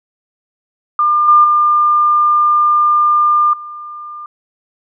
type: tone with level steps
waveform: sine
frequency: 1200 Hz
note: D6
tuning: 37 cents sharp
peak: -9 / -4 / -8 / -26 dBFS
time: 0.99-4.26 s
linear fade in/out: 2 ms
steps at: 1.28 / 1.44 / 3.53 s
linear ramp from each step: 5 ms
effects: none